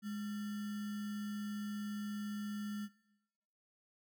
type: tone with sample-and-hold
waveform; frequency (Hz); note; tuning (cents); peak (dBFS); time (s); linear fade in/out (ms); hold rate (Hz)
sine; 207.7; G#3; 0; -38; 0.02-2.89; 50; 1575
effects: noise-tail reverb RT60 1.0 s tail -21 dB re dry